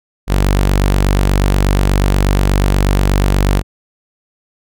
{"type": "tone", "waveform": "sawtooth", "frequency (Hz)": 48.3, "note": "G1", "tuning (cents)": -25, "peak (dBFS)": -6, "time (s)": [0.27, 3.63], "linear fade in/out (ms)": 50, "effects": []}